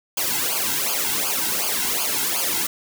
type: noise with flanger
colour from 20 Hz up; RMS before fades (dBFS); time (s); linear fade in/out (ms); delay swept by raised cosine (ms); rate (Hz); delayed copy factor
white; -23; 0.17-2.67; 5; 0.52 to 1.72; 2.7; -0.95
effects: none